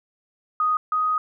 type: tone pair in turn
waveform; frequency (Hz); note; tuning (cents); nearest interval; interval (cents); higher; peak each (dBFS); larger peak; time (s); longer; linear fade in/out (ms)
sine; 1244.5 / 1250.7; D#6 / D#6; 0 / +9; unison; 9; second; -18 / -19; first; 0.6-0.77 / 0.92-1.18; second; 2
effects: none